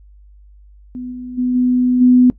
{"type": "tone with level steps", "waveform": "sine", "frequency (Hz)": 250, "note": "B3", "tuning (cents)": 21, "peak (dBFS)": [-24, -26, -14, -11, -6], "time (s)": [0.95, 2.3], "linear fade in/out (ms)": 0, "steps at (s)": [1.11, 1.37, 1.54, 2], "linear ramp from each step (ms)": 20, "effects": ["noise-tail reverb RT60 0.1 s tail -19 dB re dry", "added 50 Hz sine -41 dBFS peak until 2.38 s"]}